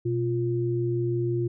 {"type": "tone pair together", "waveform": "sine", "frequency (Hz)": [123.1, 349.2], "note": ["B2", "F4"], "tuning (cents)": [-5, 0], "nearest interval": "octave + tritone", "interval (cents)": 1805, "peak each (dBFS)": -26, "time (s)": [0.05, 1.48], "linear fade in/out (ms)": 10, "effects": []}